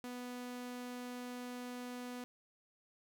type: tone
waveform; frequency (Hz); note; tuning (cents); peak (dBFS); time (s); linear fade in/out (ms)
sawtooth; 246.9; B3; 0; -39; 0.04-2.24; 0
effects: none